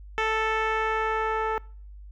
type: tone with low-pass filter sweep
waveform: 10% pulse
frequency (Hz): 440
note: A4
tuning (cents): 0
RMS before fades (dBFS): -26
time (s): 0.18-1.58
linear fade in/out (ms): 0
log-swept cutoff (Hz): 2900 to 1200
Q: 0.96
effects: noise-tail reverb RT60 0.5 s tail -25 dB re dry + added 50 Hz sine -41 dBFS peak until 2.11 s